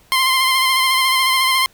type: tone with vibrato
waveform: 15% pulse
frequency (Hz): 1046.5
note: C6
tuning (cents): 0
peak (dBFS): -7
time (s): 0.12-1.66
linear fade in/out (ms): 0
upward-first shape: sine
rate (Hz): 14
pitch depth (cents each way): 29
effects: pink hiss -52 dBFS RMS until 1.73 s